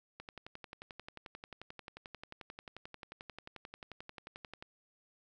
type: click train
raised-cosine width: 0.3 ms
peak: -30 dBFS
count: 51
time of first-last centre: 0.2-4.625 s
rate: 11.3 Hz
effects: none